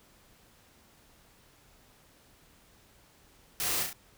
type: noise with echo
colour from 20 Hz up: white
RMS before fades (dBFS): -32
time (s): 3.6-3.83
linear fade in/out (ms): 0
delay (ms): 33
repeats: 3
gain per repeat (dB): -4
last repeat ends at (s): 3.929
effects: pink hiss -61 dBFS RMS until 4.17 s